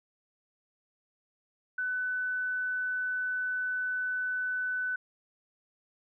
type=tone; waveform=sine; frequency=1500 Hz; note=F#6; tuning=23 cents sharp; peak=-29 dBFS; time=1.78-4.96 s; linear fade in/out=5 ms; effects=none